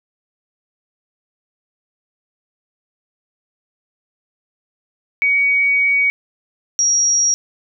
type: tone pair in turn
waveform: sine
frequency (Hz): 2252 / 5675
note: C#7 / F8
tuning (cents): +27 / +27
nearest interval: octave + major third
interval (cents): 1600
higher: second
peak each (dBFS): -12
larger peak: neither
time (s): 5.22-6.1 / 6.79-7.34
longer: first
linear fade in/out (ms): 0
effects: none